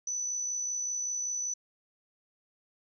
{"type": "tone with amplitude modulation", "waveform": "sine", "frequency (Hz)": 5980, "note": "F#8", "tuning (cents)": 17, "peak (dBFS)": -29, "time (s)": [0.07, 1.54], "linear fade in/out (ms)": 5, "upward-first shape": "sine", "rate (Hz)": 65.2, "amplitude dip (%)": 35, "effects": []}